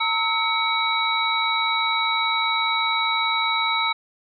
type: tone cluster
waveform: sine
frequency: 914 / 1297 / 2246 / 3895 Hz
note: A#5 / E6 / C#7 / B7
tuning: -34 / -28 / +22 / -25 cents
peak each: -25 dBFS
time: 0-3.93 s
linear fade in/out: 10 ms
effects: none